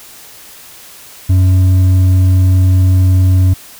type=tone with hard clipping; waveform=sine; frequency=92.5 Hz; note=F#2; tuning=in tune; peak=-7 dBFS; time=1.29-3.54 s; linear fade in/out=10 ms; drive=4 dB; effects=white hiss -36 dBFS RMS until 3.79 s